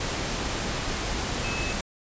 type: tone in noise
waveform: sine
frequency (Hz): 2593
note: E7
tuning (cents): -29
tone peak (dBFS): -33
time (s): 1.44-1.73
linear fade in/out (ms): 5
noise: pink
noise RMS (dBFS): -29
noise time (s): 0-1.81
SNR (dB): -7
effects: resampled to 16000 Hz